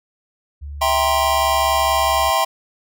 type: tone with pitch glide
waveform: sine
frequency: 72 to 70.72 Hz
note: D2 to C#2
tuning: -34 to +35 cents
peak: -28 dBFS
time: 0.61-2.31 s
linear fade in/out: 20 ms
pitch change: -31 cents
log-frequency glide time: 1.05-1.92 s
type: chord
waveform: square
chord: C dominant seventh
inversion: first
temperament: just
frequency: 654.1 / 784.9 / 941.9 / 1046.5 Hz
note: E5 / G5 / Bb5 / C6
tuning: -14 / +2 / +18 / 0 cents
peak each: -22 / -21 / -24 / -20 dBFS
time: 0.81-2.45 s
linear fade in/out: 10 ms
effects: none